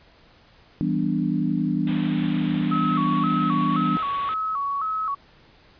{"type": "chord", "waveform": "sine", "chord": "E minor seventh", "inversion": "none", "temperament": "equal", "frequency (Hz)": [164.81, 196, 246.9, 293.7], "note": ["E3", "G3", "B3", "D4"], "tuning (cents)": [0, 0, 0, 0], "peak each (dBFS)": -26, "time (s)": [0.81, 3.97], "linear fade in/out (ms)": 0}
{"type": "low-pass noise", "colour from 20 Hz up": "white", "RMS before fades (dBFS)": -39, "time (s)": [1.87, 4.34], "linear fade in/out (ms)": 2, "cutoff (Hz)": 3700, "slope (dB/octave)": 96}
{"type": "tone with vibrato", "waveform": "sine", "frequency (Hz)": 1200, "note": "D6", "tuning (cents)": 37, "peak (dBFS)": -23, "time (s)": [2.71, 5.15], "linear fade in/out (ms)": 10, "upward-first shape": "square", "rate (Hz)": 1.9, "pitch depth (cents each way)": 120}
{"effects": ["pink hiss -54 dBFS RMS until 5.79 s", "resampled to 11025 Hz"]}